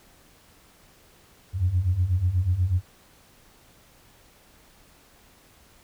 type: beating tone pair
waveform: sine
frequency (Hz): 85.4 / 93.6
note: F2 / F#2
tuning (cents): -38 / +20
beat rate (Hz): 8.2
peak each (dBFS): -25 / -21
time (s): 1.53-2.82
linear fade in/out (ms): 50
effects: tanh soft clip ceiling -13 dBFS + pink hiss -56 dBFS RMS until 5.83 s

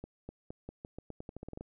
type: accelerating click train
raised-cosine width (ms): 2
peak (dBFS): -29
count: 15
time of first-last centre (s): 0.04-1.61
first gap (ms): 250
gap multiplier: 0.86
effects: none

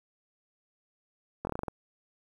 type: slowing click train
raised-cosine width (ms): 1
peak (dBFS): -19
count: 8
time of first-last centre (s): 1.45-1.682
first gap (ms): 21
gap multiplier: 1.15
effects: 9-bit

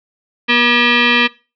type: tone with frequency modulation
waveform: sine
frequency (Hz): 241.7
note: B3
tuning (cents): -37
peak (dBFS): -9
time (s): 0.48-1.28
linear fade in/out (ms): 20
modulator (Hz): 721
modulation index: 4.4
effects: noise-tail reverb RT60 0.3 s tail -21 dB re dry

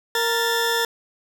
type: tone pair together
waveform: 20% pulse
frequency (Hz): 464.4 / 1760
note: A#4 / A6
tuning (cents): -7 / 0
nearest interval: octave + major seventh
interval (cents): 2307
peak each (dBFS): -17 / -18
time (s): 0.15-0.85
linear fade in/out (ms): 2
effects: none

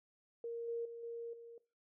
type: tone with level steps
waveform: sine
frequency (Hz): 466.2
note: A#4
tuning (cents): 0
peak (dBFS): -39 / -36 / -45 / -41 / -50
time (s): 0.44-1.58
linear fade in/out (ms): 2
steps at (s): 0.68 / 0.85 / 1.03 / 1.33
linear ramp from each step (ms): 5
effects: noise-tail reverb RT60 0.3 s tail -19 dB re dry

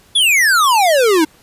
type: exponential sweep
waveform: square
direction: down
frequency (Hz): 3520 to 299.8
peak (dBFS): -10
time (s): 0.15-1.25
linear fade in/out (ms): 10
effects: pink hiss -49 dBFS RMS until 1.42 s + resampled to 32000 Hz

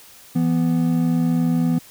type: tone pair together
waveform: triangle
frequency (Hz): 167.06 / 246.9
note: E3 / B3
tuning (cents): +23 / 0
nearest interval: perfect fifth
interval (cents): 677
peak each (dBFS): -17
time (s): 0.35-1.79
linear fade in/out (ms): 10
effects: white hiss -46 dBFS RMS until 1.9 s

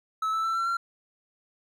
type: tone with pitch steps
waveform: triangle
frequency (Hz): 1300 / 1317.4 / 1335 / 1352.9 / 1371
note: E6 / E6 / E6 / E6 / F6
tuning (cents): -24 / -1 / +22 / +45 / -32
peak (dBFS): -23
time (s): 0.22-0.77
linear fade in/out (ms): 5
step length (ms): 110
effects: none

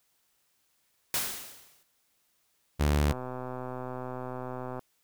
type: noise with exponential decay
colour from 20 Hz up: white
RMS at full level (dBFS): -27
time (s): 1.14-1.83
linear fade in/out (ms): 1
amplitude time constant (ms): 150
type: tone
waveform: sawtooth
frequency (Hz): 73.42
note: D2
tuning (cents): 0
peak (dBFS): -19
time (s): 2.79-3.13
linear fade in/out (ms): 20
type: click train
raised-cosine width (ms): 1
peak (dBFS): -24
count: 216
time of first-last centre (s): 3.1-4.793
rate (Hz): 127
effects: white hiss -72 dBFS RMS until 5.03 s

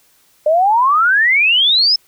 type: exponential sweep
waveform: sine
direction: up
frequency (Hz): 592 to 5300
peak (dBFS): -9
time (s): 0.46-1.96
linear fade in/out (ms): 5
effects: white hiss -54 dBFS RMS until 2.07 s

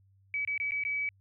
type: tone with dropouts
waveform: sine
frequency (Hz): 2284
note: D7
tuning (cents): -49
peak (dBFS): -29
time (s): 0.34-1.09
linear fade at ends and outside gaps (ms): 1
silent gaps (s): 0.45-0.475 / 0.578-0.6 / 0.709-0.719 / 0.837-0.85
effects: added 97 Hz sine -61 dBFS peak until 1.2 s

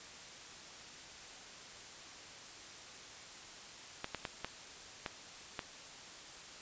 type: clicks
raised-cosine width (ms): 0.3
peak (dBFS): -21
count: 6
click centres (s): 4.044 / 4.147 / 4.252 / 4.446 / 5.062 / 5.592
effects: white hiss -51 dBFS RMS until 6.61 s + resampled to 16000 Hz

